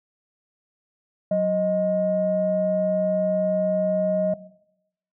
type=tone pair together; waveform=sine; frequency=185.52 / 624 Hz; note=F#3 / D#5; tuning=+5 / +5 cents; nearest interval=octave + major sixth; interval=2100 cents; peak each=-24 / -19 dBFS; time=1.31-4.34 s; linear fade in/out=5 ms; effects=noise-tail reverb RT60 0.8 s tail -18 dB re dry + tanh soft clip ceiling -12 dBFS